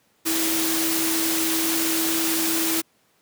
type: tone in noise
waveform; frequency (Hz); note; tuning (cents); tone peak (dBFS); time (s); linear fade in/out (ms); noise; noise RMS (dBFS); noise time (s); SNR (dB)
sine; 325.9; E4; -20; -25; 0.25-2.82; 20; white; -24; 0.25-2.82; -4
effects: pink hiss -63 dBFS RMS until 3.21 s + high-pass 150 Hz 12 dB/octave